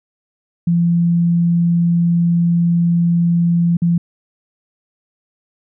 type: tone with dropouts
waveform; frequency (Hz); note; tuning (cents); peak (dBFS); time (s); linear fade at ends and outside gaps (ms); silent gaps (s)
sine; 170.9; F3; -37; -11; 0.67-3.98; 5; 3.77-3.819
effects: none